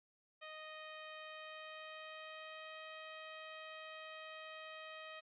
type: tone with pitch glide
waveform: 10% pulse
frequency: 622.3 to 629.5 Hz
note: D#5 to D#5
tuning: 0 to +20 cents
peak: -40 dBFS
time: 0.41-5.21 s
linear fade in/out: 20 ms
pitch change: +20 cents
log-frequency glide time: 1.2-2.82 s
effects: resampled to 8000 Hz